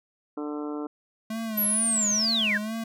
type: harmonic tone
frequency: 148.5 Hz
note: D3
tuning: 20 cents sharp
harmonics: 2 / 3 / 4 / 5 / 6 / 7 / 8 / 9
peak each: -31 / -36 / -43 / -44 / -47 / -45 / -49 / -45 dBFS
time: 0.37-0.87 s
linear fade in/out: 5 ms
type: tone with vibrato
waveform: square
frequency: 217.1 Hz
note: A3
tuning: 23 cents flat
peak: -30 dBFS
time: 1.3-2.84 s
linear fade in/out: 5 ms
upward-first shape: sine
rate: 2.2 Hz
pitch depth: 77 cents each way
type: linear sweep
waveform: sine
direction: down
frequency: 12000 to 1500 Hz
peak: -22 dBFS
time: 1.57-2.58 s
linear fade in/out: 10 ms
effects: none